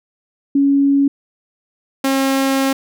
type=tone pair in turn; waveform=sine / sawtooth; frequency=279.1 / 269.7 Hz; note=C#4 / C#4; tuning=+12 / -47 cents; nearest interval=minor second; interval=59 cents; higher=first; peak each=-10 dBFS; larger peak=neither; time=0.55-1.08 / 2.04-2.73 s; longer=second; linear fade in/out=5 ms; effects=none